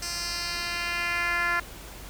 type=tone with band-pass filter sweep; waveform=10% pulse; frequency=346.4 Hz; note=F4; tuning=14 cents flat; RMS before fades=-29 dBFS; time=0.02-1.6 s; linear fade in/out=5 ms; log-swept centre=6400 to 1600 Hz; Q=1.8; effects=added 48 Hz sine -44 dBFS peak until 2.09 s + pink hiss -44 dBFS RMS until 2.09 s